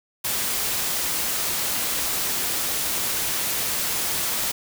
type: noise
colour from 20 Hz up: white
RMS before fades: -25 dBFS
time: 0.24-4.52 s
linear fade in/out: 10 ms
effects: none